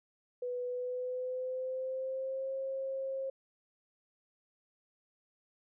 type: tone with pitch glide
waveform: sine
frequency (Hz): 493.9 to 535.5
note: B4 to C5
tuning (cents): 0 to +40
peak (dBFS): -34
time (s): 0.42-3.3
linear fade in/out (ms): 5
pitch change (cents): +140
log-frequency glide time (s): 0.65-2.53
effects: none